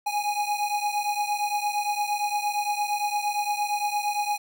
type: beating tone pair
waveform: square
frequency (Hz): 825 / 833.7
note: G#5 / G#5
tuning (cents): -12 / +6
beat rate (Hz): 8.7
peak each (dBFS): -27 / -30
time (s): 0.06-4.38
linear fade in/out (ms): 10
effects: none